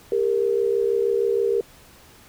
sine tone pair together, 399.9 / 466.2 Hz, G4 / A#4, +35 / 0 cents, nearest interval minor third, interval 265 cents, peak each -21 dBFS, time 0.12-1.61 s, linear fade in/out 2 ms, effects pink hiss -50 dBFS RMS until 2.28 s

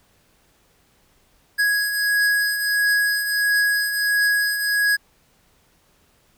square beating tone pair, 1661.2 / 1662.7 Hz, G#6 / G#6, 0 / +2 cents, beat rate 1.5 Hz, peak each -27 / -19 dBFS, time 1.58-4.97 s, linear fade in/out 20 ms, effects pink hiss -60 dBFS RMS until 6.37 s

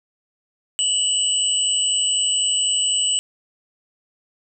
sine tone pair together, 2960 / 7996 Hz, F#7 / B8, 0 / +20 cents, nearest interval octave + perfect fourth, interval 1720 cents, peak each -20 / -20 dBFS, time 0.79-3.19 s, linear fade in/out 0 ms, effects none

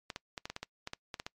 clicks, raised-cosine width 0.2 ms, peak -21 dBFS, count 12, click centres 0.102 / 0.161 / 0.378 / 0.455 / 0.5 / 0.564 / 0.63 / 0.874 / 0.934 / 1.142 / 1.199 / 1.265 s, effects noise-tail reverb RT60 0.1 s tail -24 dB re dry + MP3 64 kbps

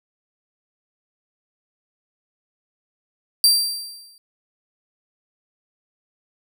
sawtooth tone with exponential decay, 4706 Hz, D8, 3 cents sharp, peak -7 dBFS, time 3.44-4.18 s, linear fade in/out 1 ms, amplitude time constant 160 ms, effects none

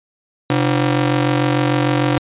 sawtooth ring-modulated tone, 213.1 Hz, G#3, 45 cents sharp, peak -7 dBFS, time 0.5-2.18 s, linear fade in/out 0 ms, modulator 83.2 Hz, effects resampled to 8000 Hz

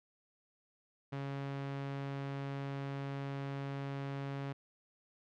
sawtooth tone, 138.59 Hz, C#3, in tune, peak -34 dBFS, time 1.12-4.53 s, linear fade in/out 10 ms, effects low-pass 3000 Hz 12 dB/octave

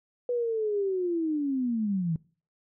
sine linear sweep, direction down, 493.9 to 155.56 Hz, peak -25 dBFS, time 0.29-2.16 s, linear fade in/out 2 ms, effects noise-tail reverb RT60 0.4 s tail -21 dB re dry

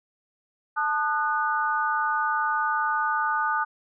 sine chord, D# diminished, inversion second, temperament equal with one note detuned, 880 / 1222.4 / 1480 Hz, A5 / D#6 / F#6, 0 / -31 / 0 cents, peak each -27 / -26 / -27 dBFS, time 0.76-3.65 s, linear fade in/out 20 ms, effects none

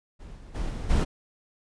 brown noise with level steps, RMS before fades -43 / -45 / -30 / -33 / -21 dBFS, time 0.19-1.05 s, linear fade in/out 20 ms, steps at 0.35 / 0.54 / 0.69 / 0.89 s, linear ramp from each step 20 ms, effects resampled to 22050 Hz

